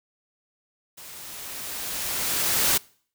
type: noise with level ramp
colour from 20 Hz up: white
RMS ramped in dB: -43 to -20 dBFS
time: 0.97-2.78 s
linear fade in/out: 10 ms
effects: noise-tail reverb RT60 0.5 s tail -24 dB re dry